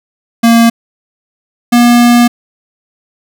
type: tone pair in turn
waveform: square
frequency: 231.4 / 239.7 Hz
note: A#3 / A#3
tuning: -13 / +48 cents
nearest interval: minor second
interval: 61 cents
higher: second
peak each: -4 dBFS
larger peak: neither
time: 0.43-0.7 / 1.72-2.28 s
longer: second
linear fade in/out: 10 ms
effects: none

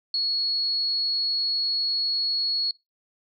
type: tone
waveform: sine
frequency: 4348 Hz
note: C#8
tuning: 34 cents flat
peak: -22 dBFS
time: 0.14-2.71 s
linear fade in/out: 2 ms
effects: noise-tail reverb RT60 0.2 s tail -21 dB re dry

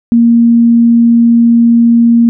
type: tone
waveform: sine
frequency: 233.7 Hz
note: A#3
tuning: 5 cents sharp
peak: -3 dBFS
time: 0.12-2.29 s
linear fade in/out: 0 ms
effects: none

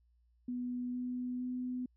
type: tone with pitch steps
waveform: sine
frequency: 246.9 / 248.9 / 250.9 Hz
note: B3 / B3 / B3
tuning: 0 / +14 / +28 cents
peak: -35 dBFS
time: 0.48-1.86 s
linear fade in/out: 5 ms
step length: 460 ms
effects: added 59 Hz sine -67 dBFS peak until 1.96 s

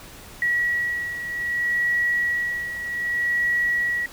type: beating tone pair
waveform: sine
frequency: 1924 / 1924.64 Hz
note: B6 / B6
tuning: -46 / -45 cents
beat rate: 0.64 Hz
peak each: -22 / -28 dBFS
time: 0.42-4.06 s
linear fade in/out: 2 ms
effects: pink hiss -43 dBFS RMS until 4.12 s

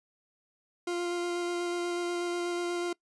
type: tone with vibrato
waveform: 40% pulse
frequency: 349.2 Hz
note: F4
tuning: in tune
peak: -29 dBFS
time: 0.87-2.93 s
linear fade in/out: 5 ms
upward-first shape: square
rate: 8.2 Hz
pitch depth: 8 cents each way
effects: noise-tail reverb RT60 0.1 s tail -23 dB re dry + resampled to 22050 Hz

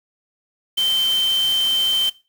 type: tone in noise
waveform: sine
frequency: 3107 Hz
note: G7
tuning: 16 cents flat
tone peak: -16 dBFS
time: 0.77-2.1 s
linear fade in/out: 10 ms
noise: white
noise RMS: -31 dBFS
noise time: 0.77-2.1 s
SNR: +12 dB
effects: noise-tail reverb RT60 0.3 s tail -19 dB re dry

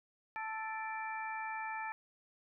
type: harmonic tone with a mistuned harmonic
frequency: 440 Hz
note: A4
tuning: in tune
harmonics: 2 / 3 / 4 / 5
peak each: -40 / -47 / -44 / -46 dBFS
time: 0.36-1.92 s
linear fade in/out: 0 ms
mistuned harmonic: 5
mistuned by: +110 cents
effects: none

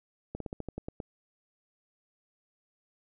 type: slowing click train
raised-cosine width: 2 ms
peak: -23 dBFS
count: 9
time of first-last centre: 0.35-1.002 s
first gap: 53 ms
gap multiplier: 1.12
effects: none

